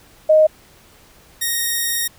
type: tone pair in turn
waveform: sine / 5% pulse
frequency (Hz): 622.3 / 1864.8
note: D#5 / A#6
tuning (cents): 0 / 0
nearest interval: octave + perfect fifth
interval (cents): 1900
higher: second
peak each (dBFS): -8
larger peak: neither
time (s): 0.29-0.47 / 1.41-2.08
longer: second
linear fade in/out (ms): 10
effects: pink hiss -49 dBFS RMS until 2.18 s